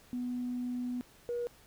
sine tone pair in turn, 246.9 / 479.7 Hz, B3 / A#4, 0 / +50 cents, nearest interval major seventh, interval 1150 cents, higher second, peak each -32 / -31 dBFS, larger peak second, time 0.13-1.01 / 1.29-1.47 s, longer first, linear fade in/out 0 ms, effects tanh soft clip ceiling -28 dBFS + pink hiss -60 dBFS RMS until 1.66 s

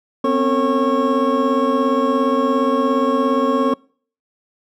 triangle tone cluster, 250.4 / 267.6 / 451.3 / 545 / 1093 Hz, B3 / C4 / A4 / C#5 / C#6, +24 / +39 / +44 / -29 / -25 cents, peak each -19 dBFS, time 0.24-3.74 s, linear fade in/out 5 ms, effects noise-tail reverb RT60 0.5 s tail -26 dB re dry

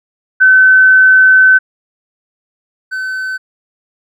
sine / triangle tone pair in turn, 1523 / 1523 Hz, F#6 / F#6, +50 / +50 cents, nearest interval unison, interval 0 cents, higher neither, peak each -3 / -15 dBFS, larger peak first, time 0.4-1.59 / 2.91-3.38 s, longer first, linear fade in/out 20 ms, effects none

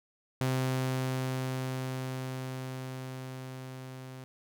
sawtooth tone with level ramp, 130 Hz, C3, 11 cents flat, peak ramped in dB -23 to -39 dBFS, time 0.41-4.24 s, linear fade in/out 0 ms, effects none

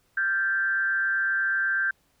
sine tone with frequency modulation, 1568 Hz, G6, in tune, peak -22 dBFS, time 0.17-1.91 s, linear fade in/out 5 ms, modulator 179 Hz, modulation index 0.51, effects pink hiss -67 dBFS RMS until 2.2 s

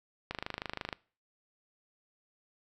click train, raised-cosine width 0.3 ms, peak -19 dBFS, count 17, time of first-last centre 0.31-0.928 s, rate 25.9 Hz, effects noise-tail reverb RT60 0.4 s tail -22 dB re dry

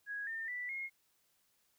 sine tone with pitch steps, 1658 / 1808.1 / 1971.7 / 2150 Hz, G#6 / A6 / B6 / C7, -3 / +47 / -3 / +47 cents, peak -38 dBFS, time 0.06-0.9 s, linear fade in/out 50 ms, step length 210 ms, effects white hiss -75 dBFS RMS until 1.78 s

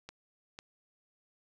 clicks, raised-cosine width 0.2 ms, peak -27 dBFS, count 2, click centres 0.09 / 0.589 s, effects none

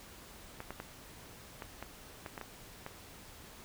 clicks, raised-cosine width 0.5 ms, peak -26 dBFS, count 9, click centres 0.604 / 0.706 / 0.801 / 1.622 / 1.826 / 2.262 / 2.378 / 2.413 / 2.864 s, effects pink hiss -53 dBFS RMS until 3.64 s

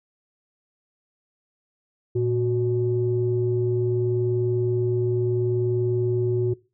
sine tone pair together, 115.6 / 367.5 Hz, A#2 / F#4, -14 / -12 cents, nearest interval octave + minor sixth, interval 2002 cents, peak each -23 / -21 dBFS, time 2.15-6.54 s, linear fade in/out 10 ms, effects noise-tail reverb RT60 0.3 s tail -21 dB re dry + tanh soft clip ceiling -12 dBFS

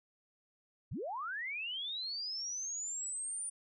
sine linear sweep, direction up, 67 to 9397 Hz, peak -37 dBFS, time 0.91-3.5 s, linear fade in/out 10 ms, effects none

